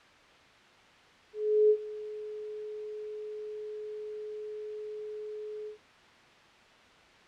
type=tone with ADSR envelope; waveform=sine; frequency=425.3 Hz; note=G#4; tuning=41 cents sharp; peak=-18 dBFS; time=1.33-5.78 s; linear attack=370 ms; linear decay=67 ms; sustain=-19 dB; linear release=110 ms; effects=white hiss -56 dBFS RMS until 7.27 s + low-pass 3000 Hz 12 dB/octave